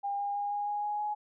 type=tone with pitch steps; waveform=sine; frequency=804 / 809.6 / 815.2 / 820.9 / 826.6 / 832.4 / 838.1 Hz; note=G5 / G#5 / G#5 / G#5 / G#5 / G#5 / G#5; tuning=+44 / -44 / -32 / -20 / -8 / +4 / +16 cents; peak=-30 dBFS; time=0.03-1.15 s; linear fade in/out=20 ms; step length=160 ms; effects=none